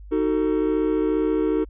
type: chord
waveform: triangle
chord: D# diminished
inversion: none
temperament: just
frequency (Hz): 311.1 / 373.4 / 448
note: D#4 / F#4 / A4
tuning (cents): 0 / +16 / +31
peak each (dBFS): -20 / -23 / -22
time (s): 0.11-1.65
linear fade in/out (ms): 20
effects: added 50 Hz sine -38 dBFS peak until 1.69 s + resampled to 8000 Hz